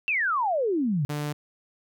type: exponential sweep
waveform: sine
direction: down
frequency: 2756 to 134.3 Hz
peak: -22 dBFS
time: 0.08-1.05 s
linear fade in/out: 0 ms
type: tone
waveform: sawtooth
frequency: 147.9 Hz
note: D3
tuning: 13 cents sharp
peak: -24 dBFS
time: 1.09-1.33 s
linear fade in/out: 10 ms
effects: none